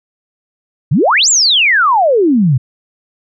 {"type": "exponential two-way sweep", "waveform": "sine", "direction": "up then down", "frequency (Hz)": [118.3, 7770, 118.3], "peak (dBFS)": -7, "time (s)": [0.91, 2.58], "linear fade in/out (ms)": 10, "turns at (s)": 1.29, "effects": []}